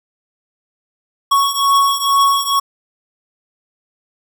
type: beating tone pair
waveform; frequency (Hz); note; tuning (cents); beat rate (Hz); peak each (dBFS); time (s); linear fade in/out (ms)
square; 1108.7 / 1110.9; C#6 / C#6; 0 / +3; 2.2; -17 / -14; 1.31-2.6; 10
effects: none